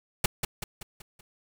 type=noise with echo; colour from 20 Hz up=pink; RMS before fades=-22 dBFS; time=0.24-0.26 s; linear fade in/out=5 ms; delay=190 ms; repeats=5; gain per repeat=-6 dB; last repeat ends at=1.21 s; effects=none